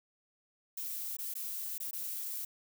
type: noise with dropouts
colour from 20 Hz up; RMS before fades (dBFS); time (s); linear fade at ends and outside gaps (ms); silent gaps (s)
violet; -39; 0.77-2.45; 5; 1.168-1.186 / 1.34-1.352 / 1.781-1.801 / 1.911-1.93
effects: none